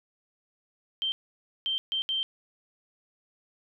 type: tone bursts at uneven times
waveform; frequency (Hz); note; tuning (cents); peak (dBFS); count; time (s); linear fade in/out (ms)
sine; 3136; G7; 0; -26; 4; 1.02-1.12 / 1.66-1.78 / 1.92-2.02 / 2.09-2.23; 0
effects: none